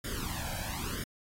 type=noise with flanger; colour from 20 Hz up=pink; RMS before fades=-37 dBFS; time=0.04-1.04 s; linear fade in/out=5 ms; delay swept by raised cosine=0.58 to 1.29 ms; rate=1 Hz; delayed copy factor=+0.9; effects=AAC 48 kbps